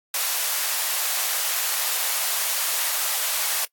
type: high-pass noise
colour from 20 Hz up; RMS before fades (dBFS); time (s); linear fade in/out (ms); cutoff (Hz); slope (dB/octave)
white; -24; 0.14-3.65; 2; 590; 24
effects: noise-tail reverb RT60 0.1 s tail -24 dB re dry + AAC 64 kbps